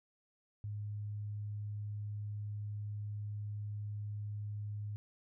sine tone, 104.1 Hz, G#2, 5 cents sharp, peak -38 dBFS, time 0.64-4.96 s, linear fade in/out 0 ms, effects none

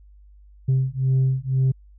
sine beating tone pair, 130.81 / 132.81 Hz, C3 / C3, 0 / +26 cents, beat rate 2 Hz, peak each -19 dBFS, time 0.68-1.72 s, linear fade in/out 10 ms, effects tanh soft clip ceiling -14 dBFS + added 50 Hz sine -46 dBFS peak until 1.98 s

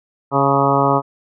harmonic tone with a mistuned harmonic, 138.59 Hz, C#3, in tune, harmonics 1 / 2 / 3 / 4 / 5 / 6 / 7 / 8 / 9, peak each -21 / -21 / -21 / -21 / -21 / -21 / -21 / -21 / -21 dBFS, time 0.31-1.02 s, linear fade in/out 50 ms, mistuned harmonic 6, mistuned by +28 cents, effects none

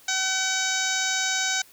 harmonic tone, 759 Hz, F#5, 44 cents sharp, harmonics 1 / 2 / 3 / 4 / 5 / 6 / 7 / 8 / 9 / 10, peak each -34 / -28 / -32 / -36 / -31 / -36 / -34 / -30 / -32 / -38 dBFS, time 0.08-1.62 s, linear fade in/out 5 ms, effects white hiss -53 dBFS RMS until 1.72 s

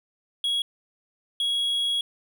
triangle tone pair in turn, 3322 / 3322 Hz, G#7 / G#7, 0 / 0 cents, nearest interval unison, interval 0 cents, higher neither, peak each -21 / -21 dBFS, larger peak neither, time 0.44-0.62 / 1.4-2.01 s, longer second, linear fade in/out 2 ms, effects none

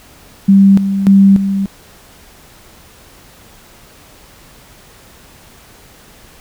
sine tone with tremolo, 196 Hz, G3, in tune, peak -3 dBFS, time 0.48-1.66 s, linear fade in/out 10 ms, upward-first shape square, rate 1.7 Hz, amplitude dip 65%, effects pink hiss -42 dBFS RMS until 6.4 s

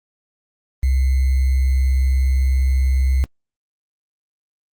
sine tone with sample-and-hold, 65.5 Hz, C2, 2 cents sharp, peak -13 dBFS, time 0.83-3.24 s, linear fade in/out 0 ms, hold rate 2100 Hz, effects Opus 32 kbps

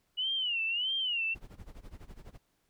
sine tone with vibrato, 2905 Hz, F#7, 32 cents flat, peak -29 dBFS, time 0.17-1.35 s, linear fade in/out 20 ms, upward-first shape sine, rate 1.6 Hz, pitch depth 160 cents each way
brown noise with tremolo, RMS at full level -45 dBFS, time 1.34-2.38 s, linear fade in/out 20 ms, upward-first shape sine, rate 12 Hz, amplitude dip 90%
effects pink hiss -75 dBFS RMS until 2.69 s

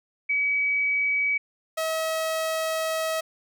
sine / sawtooth tone pair in turn, 2276 / 641.3 Hz, C#7 / E5, +45 / -48 cents, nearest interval octave + minor seventh, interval 2193 cents, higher first, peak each -21 dBFS, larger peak neither, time 0.29-1.38 / 1.77-3.21 s, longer second, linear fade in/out 10 ms, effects none

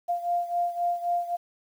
sine beating tone pair, 697 / 700.8 Hz, F5 / F5, -4 / +6 cents, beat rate 3.8 Hz, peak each -26 / -30 dBFS, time 0.08-1.37 s, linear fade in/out 20 ms, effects 9-bit

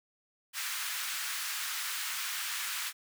pink high-pass noise, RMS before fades -36 dBFS, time 0.53-2.93 s, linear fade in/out 50 ms, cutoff 1300 Hz, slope 24 dB/octave, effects none

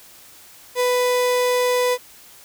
35% pulse tone, 496.1 Hz, B4, 8 cents sharp, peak -15 dBFS, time 0.75-1.98 s, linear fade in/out 50 ms, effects white hiss -46 dBFS RMS until 2.44 s

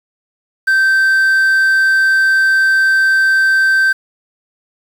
triangle tone with quantisation, 1556 Hz, G6, 13 cents flat, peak -7 dBFS, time 0.67-3.93 s, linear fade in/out 10 ms, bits 6, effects none

